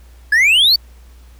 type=exponential sweep; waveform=triangle; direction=up; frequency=1661.2 to 4637 Hz; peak=-7 dBFS; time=0.32-0.76 s; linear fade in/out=5 ms; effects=added 60 Hz sine -39 dBFS peak until 1.39 s + pink hiss -52 dBFS RMS until 1.39 s